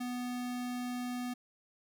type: tone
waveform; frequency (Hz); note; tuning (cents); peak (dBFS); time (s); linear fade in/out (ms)
square; 246.9; B3; 0; -36; 0-1.34; 10
effects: none